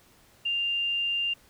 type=tone; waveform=sine; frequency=2794 Hz; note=F7; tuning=in tune; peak=-25 dBFS; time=0.45-1.34 s; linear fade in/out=10 ms; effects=pink hiss -59 dBFS RMS until 1.49 s